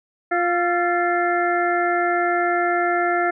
harmonic tone with a mistuned harmonic, 350 Hz, F4, 4 cents sharp, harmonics 1 / 2 / 4 / 5 / 6, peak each -23 / -21 / -24 / -26 / -30 dBFS, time 0.31-3.31 s, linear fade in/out 10 ms, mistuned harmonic 4, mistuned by -42 cents, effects none

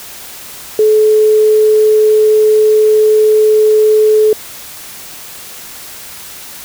sine tone, 430 Hz, A4, 40 cents flat, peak -5 dBFS, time 0.79-4.33 s, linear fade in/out 2 ms, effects white hiss -30 dBFS RMS until 6.64 s

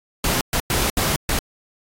pink noise bursts at uneven times, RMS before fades -20 dBFS, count 5, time 0.24-0.41 / 0.53-0.6 / 0.7-0.9 / 0.97-1.16 / 1.29-1.39 s, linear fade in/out 2 ms, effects AAC 48 kbps

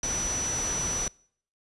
sine tone in noise, 5920 Hz, F#8, in tune, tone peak -28 dBFS, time 0.03-1.08 s, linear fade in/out 2 ms, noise pink, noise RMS -34 dBFS, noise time 0.03-1.08 s, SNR +3 dB, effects noise-tail reverb RT60 0.6 s tail -26 dB re dry + resampled to 24000 Hz

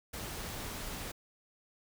pink noise, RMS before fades -41 dBFS, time 0.13-1.12 s, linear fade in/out 10 ms, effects none

